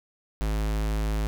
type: tone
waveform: square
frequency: 53.1 Hz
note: G#1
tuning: 39 cents sharp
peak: -25 dBFS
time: 0.41-1.27 s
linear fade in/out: 0 ms
effects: none